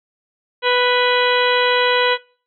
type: harmonic tone with a mistuned harmonic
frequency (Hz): 493.9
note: B4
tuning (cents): 0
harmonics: 1 / 2 / 3 / 4 / 5 / 6 / 7 / 8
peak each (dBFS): -17 / -20 / -22 / -23 / -24 / -25 / -25 / -26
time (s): 0.62-2.18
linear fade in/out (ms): 50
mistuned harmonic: 7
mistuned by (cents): -72
effects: noise-tail reverb RT60 0.4 s tail -22 dB re dry